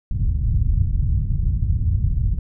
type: low-pass noise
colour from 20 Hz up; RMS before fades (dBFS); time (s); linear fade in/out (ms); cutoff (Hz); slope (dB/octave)
white; -19; 0.11-2.39; 5; 110; 24
effects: none